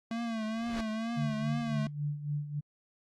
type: tone with vibrato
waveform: square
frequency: 225.5 Hz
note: A3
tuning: 43 cents sharp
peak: -33 dBFS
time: 0.11-1.87 s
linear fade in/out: 2 ms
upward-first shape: triangle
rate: 2.2 Hz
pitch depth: 82 cents each way
type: noise with exponential growth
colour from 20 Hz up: pink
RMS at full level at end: -35 dBFS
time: 0.48-0.81 s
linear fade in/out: 5 ms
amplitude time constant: 70 ms
type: tone with tremolo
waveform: sine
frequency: 146.83 Hz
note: D3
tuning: in tune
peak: -29 dBFS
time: 1.16-2.61 s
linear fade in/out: 20 ms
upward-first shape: sine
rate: 3.6 Hz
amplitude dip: 70%
effects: low-pass 5000 Hz 12 dB/octave + Opus 48 kbps